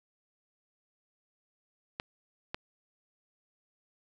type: clicks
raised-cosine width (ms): 0.3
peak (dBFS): -18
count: 2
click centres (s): 1.999 / 2.545
effects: none